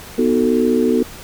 sine chord, B dominant seventh, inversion none, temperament just, 246.9 / 308.7 / 370.4 / 444.5 Hz, B3 / D#4 / F#4 / A4, 0 / -14 / +2 / +18 cents, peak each -16 / -21 / -19 / -18 dBFS, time 0.18-1.03 s, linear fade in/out 5 ms, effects pink hiss -36 dBFS RMS until 1.23 s

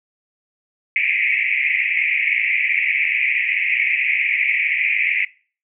white band-pass noise, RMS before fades -19 dBFS, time 0.96-5.25 s, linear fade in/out 2 ms, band 2000 to 2500 Hz, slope 96 dB/octave, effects noise-tail reverb RT60 0.4 s tail -21 dB re dry

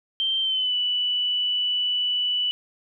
sine tone with pitch glide, 3136 to 2967 Hz, G7 to F#7, 0 to +4 cents, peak -21 dBFS, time 0.2-2.51 s, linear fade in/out 0 ms, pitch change -96 cents, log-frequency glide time 0.41-0.75 s, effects none

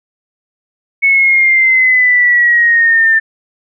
sine exponential sweep, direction down, 2211 to 1782 Hz, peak -6 dBFS, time 1.02-3.2 s, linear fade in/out 20 ms, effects none

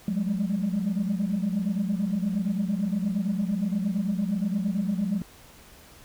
sine tone cluster, 180.9 / 202.3 / 211 Hz, F#3 / G#3 / G#3, -39 / -45 / +28 cents, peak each -27 dBFS, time 0.08-5.22 s, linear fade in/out 2 ms, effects tanh soft clip ceiling -19 dBFS + pink hiss -51 dBFS RMS until 6.04 s

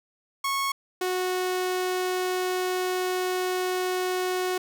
sawtooth tone pair in turn, 1100 / 367.1 Hz, C#6 / F#4, -14 / -14 cents, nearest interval octave + perfect fifth, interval 1900 cents, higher first, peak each -21 dBFS, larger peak neither, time 0.44-0.72 / 1.01-4.58 s, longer second, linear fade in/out 5 ms, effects none

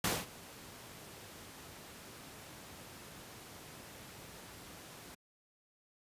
pink noise with ADSR envelope, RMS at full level -30 dBFS, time 0.04-5.15 s, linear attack 4 ms, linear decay 210 ms, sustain -21 dB, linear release 8 ms, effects high-pass 80 Hz 12 dB/octave + resampled to 32000 Hz

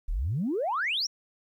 sine exponential sweep, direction up, 32 to 5920 Hz, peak -25 dBFS, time 0.08-1.07 s, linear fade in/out 10 ms, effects tanh soft clip ceiling -21 dBFS + 11-bit

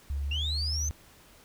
sine tone with pitch glide, 70.5 to 75.56 Hz, C#2 to D2, +30 to +50 cents, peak -28 dBFS, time 0.1-0.91 s, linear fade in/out 0 ms, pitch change +120 cents, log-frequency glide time 0.28-0.34 s
sine linear sweep, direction up, 2700 to 6290 Hz, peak -29 dBFS, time 0.31-0.89 s, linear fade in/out 5 ms
effects tanh soft clip ceiling -23 dBFS + pink hiss -56 dBFS RMS until 1.44 s

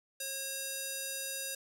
square tone with band-pass filter, 542 Hz, C#5, 39 cents flat, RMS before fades -39 dBFS, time 0.2-1.55 s, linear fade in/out 5 ms, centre 9400 Hz, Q 0.91, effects none

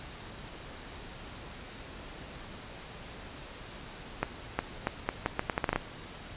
accelerating click train, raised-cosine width 0.5 ms, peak -12 dBFS, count 12, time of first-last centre 4.23-5.76 s, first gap 360 ms, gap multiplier 0.78, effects pink hiss -45 dBFS RMS until 6.36 s + resampled to 8000 Hz

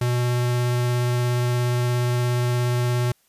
square tone with vibrato, 122.4 Hz, B2, 15 cents flat, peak -20 dBFS, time 0.01-3.12 s, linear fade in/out 5 ms, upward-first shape triangle, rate 17 Hz, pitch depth 10 cents each way, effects white hiss -63 dBFS RMS until 3.28 s + resampled to 32000 Hz

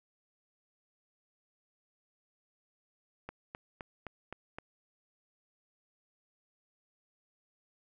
click train, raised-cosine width 0.5 ms, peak -26 dBFS, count 6, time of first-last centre 3.29-4.585 s, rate 3.86 Hz, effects none

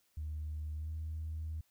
sine tone with pitch glide, 76.5 to 78.92 Hz, D#2 to D#2, -29 to +25 cents, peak -36 dBFS, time 0.17-1.61 s, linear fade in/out 5 ms, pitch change +54 cents, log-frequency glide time 0.78-0.9 s, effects tanh soft clip ceiling -33 dBFS + white hiss -74 dBFS RMS until 1.7 s

